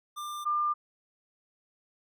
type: tone pair in turn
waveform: square / sine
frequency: 1193 / 1198 Hz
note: D6 / D6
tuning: +27 / +34 cents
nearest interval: unison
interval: 7 cents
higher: second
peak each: -36 / -25 dBFS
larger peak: second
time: 0.16-0.45 / 0.45-0.74 s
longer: neither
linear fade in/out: 20 ms
effects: none